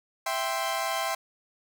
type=chord; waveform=sawtooth; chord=C major; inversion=first; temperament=equal; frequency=659.3 / 784 / 1046.5 Hz; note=E5 / G5 / C6; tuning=0 / 0 / 0 cents; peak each=-28 dBFS; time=0.26-1.15 s; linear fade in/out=5 ms; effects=none